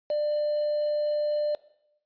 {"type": "tone with quantisation", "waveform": "sine", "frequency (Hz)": 596, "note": "D5", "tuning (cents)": 25, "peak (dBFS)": -24, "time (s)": [0.1, 1.55], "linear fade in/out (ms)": 2, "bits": 6, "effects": ["noise-tail reverb RT60 0.8 s tail -18 dB re dry", "resampled to 11025 Hz"]}